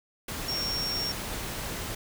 sine tone in noise, 5530 Hz, F8, 18 cents flat, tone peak -29 dBFS, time 0.48-1.12 s, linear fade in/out 5 ms, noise pink, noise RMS -35 dBFS, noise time 0.28-1.95 s, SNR +3 dB, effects none

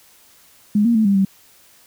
sine tone with pitch steps, 207.9 / 234.8 / 219.1 / 198.8 / 193.6 Hz, G#3 / A#3 / A3 / G3 / G3, +2 / +13 / -7 / +25 / -21 cents, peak -12 dBFS, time 0.75-1.25 s, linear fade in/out 5 ms, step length 100 ms, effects white hiss -51 dBFS RMS until 1.86 s

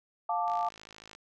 sine chord, D minor, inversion first, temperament just, 704.8 / 881 / 1174.7 Hz, F5 / A5 / D6, +16 / +2 / 0 cents, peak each -31 / -31 / -34 dBFS, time 0.29-0.69 s, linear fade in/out 5 ms
click train, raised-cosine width 0.2 ms, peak -31 dBFS, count 37, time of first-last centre 0.48-1.15 s, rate 53.7 Hz
effects none

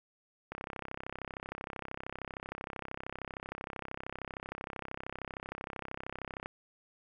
click train, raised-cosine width 0.5 ms, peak -24 dBFS, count 197, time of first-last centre 0.52-6.459 s, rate 33 Hz, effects 11-bit

